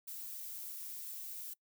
violet noise, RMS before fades -45 dBFS, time 0.07-1.54 s, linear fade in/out 10 ms, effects noise-tail reverb RT60 0.1 s tail -23 dB re dry

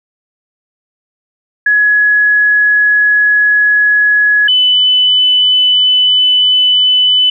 sine tone pair in turn, 1684 / 3001 Hz, G#6 / F#7, +24 / +24 cents, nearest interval minor seventh, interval 1000 cents, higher second, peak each -6 dBFS, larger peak neither, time 1.66-4.48 / 4.48-7.3 s, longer neither, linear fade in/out 5 ms, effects none

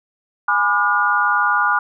sine chord, G# diminished seventh, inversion none, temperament just, 830.6 / 996.7 / 1196.1 / 1435.3 Hz, G#5 / B5 / D6 / F6, 0 / +16 / +31 / +47 cents, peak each -22 / -22 / -19 / -17 dBFS, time 0.48-1.79 s, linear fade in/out 5 ms, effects none

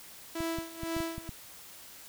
sawtooth tone with tremolo, 329.6 Hz, E4, in tune, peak -27 dBFS, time 0.35-1.29 s, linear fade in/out 5 ms, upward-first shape sine, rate 2 Hz, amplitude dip 85%
clicks, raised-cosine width 5 ms, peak -27 dBFS, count 7, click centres 0.405 / 0.586 / 0.834 / 0.966 / 1.004 / 1.181 / 1.292 s
effects white hiss -50 dBFS RMS until 2.08 s

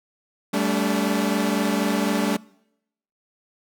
sawtooth chord, G suspended second, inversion none, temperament equal with one note detuned, 196 / 220 / 286.8 Hz, G3 / A3 / D4, 0 / 0 / -41 cents, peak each -21 dBFS, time 0.53-2.37 s, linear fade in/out 10 ms, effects noise-tail reverb RT60 0.8 s tail -24 dB re dry

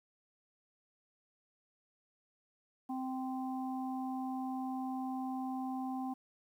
harmonic tone, 260 Hz, C4, 11 cents flat, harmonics 1 / 3 / 4, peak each -37 / -41 / -49 dBFS, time 2.89-6.14 s, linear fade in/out 10 ms, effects 11-bit

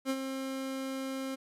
30% pulse tone with ADSR envelope, 266.4 Hz, C4, 31 cents sharp, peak -25 dBFS, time 0.05-1.36 s, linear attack 49 ms, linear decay 54 ms, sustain -7 dB, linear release 19 ms, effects resampled to 32000 Hz + 11-bit

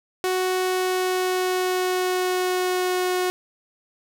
sawtooth tone with pitch glide, 370 to 364.7 Hz, F#4 to F#4, 0 to -25 cents, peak -17 dBFS, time 0.24-3.3 s, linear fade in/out 0 ms, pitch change -25 cents, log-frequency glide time 0.6-3.12 s, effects none

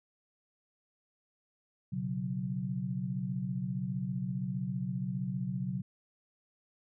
sine chord, B suspended second, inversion none, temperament equal, 123.47 / 138.59 / 185 Hz, B2 / C#3 / F#3, 0 / 0 / 0 cents, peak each -38 / -37 / -35 dBFS, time 1.92-5.82 s, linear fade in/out 10 ms, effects none

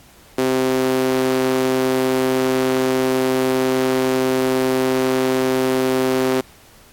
sawtooth tone with high-pass filter, 130 Hz, C3, 11 cents flat, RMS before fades -18 dBFS, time 0.38-6.41 s, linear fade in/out 5 ms, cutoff 330 Hz, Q 3.2, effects pink hiss -48 dBFS RMS until 6.92 s + AAC 64 kbps

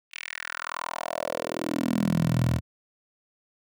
10% pulse tone with high-pass filter sweep, 41.2 Hz, E1, in tune, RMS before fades -28 dBFS, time 0.11-2.61 s, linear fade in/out 50 ms, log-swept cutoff 2600 to 93 Hz, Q 3.6, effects none

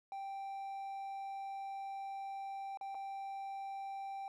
triangle tone with dropouts, 784 Hz, G5, in tune, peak -39 dBFS, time 0.12-4.28 s, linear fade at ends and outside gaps 1 ms, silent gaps 2.773-2.811 / 2.946-2.95 s, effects none

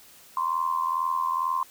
sine tone with amplitude modulation, 1044 Hz, C6, 4 cents flat, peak -20 dBFS, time 0.37-1.63 s, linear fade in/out 2 ms, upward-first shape sine, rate 82.2 Hz, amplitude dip 75%, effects white hiss -52 dBFS RMS until 1.7 s

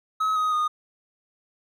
triangle tone with pitch steps, 1280 / 1255.1 / 1230.7 Hz, D#6 / D#6 / D#6, +49 / +15 / -19 cents, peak -19 dBFS, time 0.2-0.68 s, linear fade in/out 10 ms, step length 160 ms, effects none

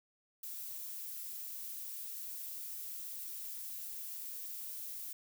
violet noise, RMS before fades -44 dBFS, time 0.43-5.13 s, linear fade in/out 5 ms, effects none

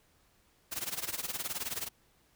white noise with tremolo, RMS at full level -34 dBFS, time 0.71-1.89 s, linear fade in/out 20 ms, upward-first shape sine, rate 19 Hz, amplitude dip 85%, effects pink hiss -68 dBFS RMS until 2.35 s

